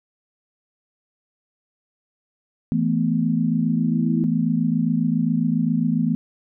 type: chord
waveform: sine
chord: E suspended fourth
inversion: none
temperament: just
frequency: 164.81 / 219.8 / 247.2 Hz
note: E3 / A3 / B3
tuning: 0 / -2 / +2 cents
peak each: -22 dBFS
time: 2.72-6.15 s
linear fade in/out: 0 ms
type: tone with exponential growth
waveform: sine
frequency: 325.4 Hz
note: E4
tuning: 22 cents flat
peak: -24 dBFS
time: 3.04-4.24 s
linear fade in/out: 0 ms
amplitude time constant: 260 ms
effects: none